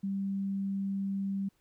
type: tone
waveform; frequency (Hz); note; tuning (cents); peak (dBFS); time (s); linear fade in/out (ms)
sine; 196; G3; 0; -30; 0.03-1.49; 10
effects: pink hiss -73 dBFS RMS until 1.6 s